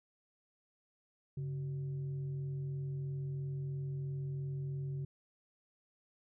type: tone with frequency modulation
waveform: sine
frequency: 139.5 Hz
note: C#3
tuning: 11 cents sharp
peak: -36 dBFS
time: 1.37-5.05 s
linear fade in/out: 5 ms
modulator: 236 Hz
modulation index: 0.3
effects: none